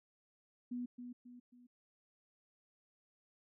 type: tone with echo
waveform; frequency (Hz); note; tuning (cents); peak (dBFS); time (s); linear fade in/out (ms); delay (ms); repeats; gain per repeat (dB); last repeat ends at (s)
sine; 245.2; B3; -12; -38; 0.71-0.86; 10; 270; 3; -7; 1.67
effects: none